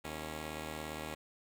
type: tone pair together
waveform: 5% pulse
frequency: 77.4 / 275.4 Hz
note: D#2 / C#4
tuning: -9 / -11 cents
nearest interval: octave + minor seventh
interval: 2198 cents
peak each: -30 / -34 dBFS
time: 0.04-1.15 s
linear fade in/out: 10 ms
effects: none